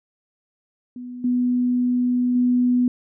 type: tone with level steps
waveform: sine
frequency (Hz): 247.2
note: B3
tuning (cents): +2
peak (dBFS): -31 / -17 / -15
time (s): 0.96-2.88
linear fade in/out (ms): 2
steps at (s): 1.24 / 2.35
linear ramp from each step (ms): 5
effects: none